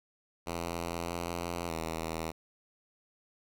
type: tone with pitch steps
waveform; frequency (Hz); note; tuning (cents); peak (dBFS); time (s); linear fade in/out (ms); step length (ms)
5% pulse; 84.9 / 86 / 81.3; F2 / F2 / E2; -48 / -26 / -23; -23; 0.46-2.32; 20; 620
effects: none